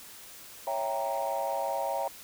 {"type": "chord", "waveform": "sine", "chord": "C# diminished seventh", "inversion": "none", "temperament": "equal", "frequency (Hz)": [554.4, 659.3, 784, 932.3], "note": ["C#5", "E5", "G5", "Bb5"], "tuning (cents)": [0, 0, 0, 0], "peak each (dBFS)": -33, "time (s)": [0.67, 2.08], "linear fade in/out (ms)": 2, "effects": ["tanh soft clip ceiling -22 dBFS", "white hiss -48 dBFS RMS until 2.23 s"]}